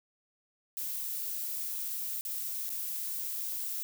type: noise with dropouts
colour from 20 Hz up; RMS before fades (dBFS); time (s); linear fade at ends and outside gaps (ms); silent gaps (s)
violet; -36; 0.77-3.83; 0; 2.21-2.251 / 2.693-2.701
effects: none